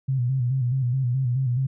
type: tone with vibrato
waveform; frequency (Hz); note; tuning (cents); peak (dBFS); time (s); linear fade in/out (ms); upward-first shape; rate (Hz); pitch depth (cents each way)
sine; 127.5; C3; -44; -20; 0.08-1.67; 10; square; 4.7; 77
effects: none